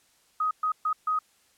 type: tone bursts at uneven times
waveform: sine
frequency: 1256 Hz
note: D#6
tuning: 16 cents sharp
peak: -23 dBFS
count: 4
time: 0.4-0.51 / 0.63-0.72 / 0.85-0.93 / 1.07-1.19 s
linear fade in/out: 5 ms
effects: white hiss -64 dBFS RMS until 1.57 s + low-pass 11000 Hz 12 dB/octave